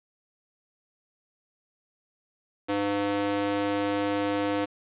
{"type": "tone with high-pass filter", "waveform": "square", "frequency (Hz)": 101.2, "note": "G#2", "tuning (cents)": -44, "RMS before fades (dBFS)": -27, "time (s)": [2.68, 4.66], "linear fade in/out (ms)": 20, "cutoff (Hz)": 370, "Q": 2, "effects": ["resampled to 8000 Hz", "8-bit"]}